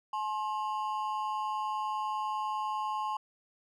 triangle ring-modulated tone, 960 Hz, B5, 49 cents flat, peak -26 dBFS, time 0.13-3.17 s, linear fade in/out 5 ms, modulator 105 Hz, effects none

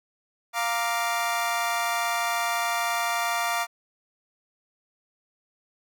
25% pulse chord, Bb major, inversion second, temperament equal, 698.5 / 932.3 / 1174.7 Hz, F5 / Bb5 / D6, 0 / 0 / 0 cents, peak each -24 / -26 / -26 dBFS, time 0.53-3.67 s, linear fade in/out 50 ms, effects none

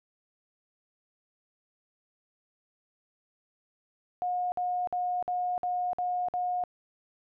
sine tone bursts, 720 Hz, F#5, 47 cents flat, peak -27 dBFS, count 7, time 4.22-6.638 s, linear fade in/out 0 ms, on 300 ms, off 53 ms, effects none

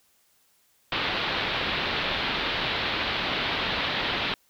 white low-pass noise, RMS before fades -28 dBFS, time 0.92-4.34 s, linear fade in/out 2 ms, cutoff 4000 Hz, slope 48 dB/octave, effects white hiss -65 dBFS RMS until 4.49 s

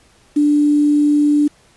sine tone with quantisation, 294.2 Hz, D4, 3 cents sharp, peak -10 dBFS, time 0.36-1.48 s, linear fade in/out 10 ms, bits 6, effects pink hiss -52 dBFS RMS until 1.76 s + resampled to 24000 Hz

